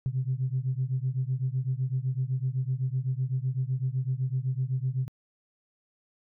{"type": "beating tone pair", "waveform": "sine", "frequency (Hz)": [126.5, 134.4], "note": ["B2", "C3"], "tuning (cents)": [42, 47], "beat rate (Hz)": 7.9, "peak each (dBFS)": [-28, -29], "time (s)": [0.06, 5.08], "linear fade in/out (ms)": 0, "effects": ["tanh soft clip ceiling -19 dBFS"]}